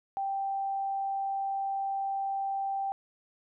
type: tone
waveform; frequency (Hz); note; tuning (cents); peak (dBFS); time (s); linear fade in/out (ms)
sine; 784; G5; 0; -29; 0.17-2.92; 0
effects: none